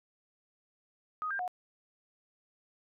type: tone with pitch steps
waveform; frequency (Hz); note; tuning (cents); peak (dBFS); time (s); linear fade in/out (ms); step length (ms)
sine; 1249 / 1592 / 726; D#6 / G6 / F#5; +6 / +26 / -33; -32; 1.22-1.478; 0; 86
effects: none